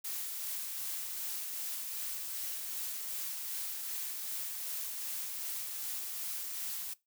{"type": "noise with tremolo", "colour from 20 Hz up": "blue", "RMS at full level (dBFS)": -38, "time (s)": [0.04, 6.94], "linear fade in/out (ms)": 10, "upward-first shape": "sine", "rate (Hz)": 2.6, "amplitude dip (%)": 25, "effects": ["noise-tail reverb RT60 0.2 s tail -20 dB re dry"]}